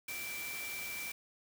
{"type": "tone in noise", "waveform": "sine", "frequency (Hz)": 2338, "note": "D7", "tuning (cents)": -8, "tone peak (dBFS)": -41, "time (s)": [0.08, 1.12], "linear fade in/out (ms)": 5, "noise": "white", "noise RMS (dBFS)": -44, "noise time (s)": [0.08, 1.12], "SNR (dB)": 0, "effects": []}